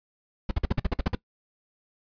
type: noise bursts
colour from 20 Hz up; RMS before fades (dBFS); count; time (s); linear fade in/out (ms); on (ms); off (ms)
brown; -23; 10; 0.49-1.152; 5; 23; 48
effects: noise-tail reverb RT60 0.1 s tail -21 dB re dry + resampled to 11025 Hz